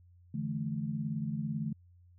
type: chord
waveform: sine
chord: D suspended second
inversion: none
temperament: equal with one note detuned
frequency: 146.83 / 164.81 / 217 Hz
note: D3 / E3 / A3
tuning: 0 / 0 / -24 cents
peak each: -36 / -38 / -36 dBFS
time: 0.34-1.73 s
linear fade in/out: 5 ms
effects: added 88 Hz sine -57 dBFS peak until 2.18 s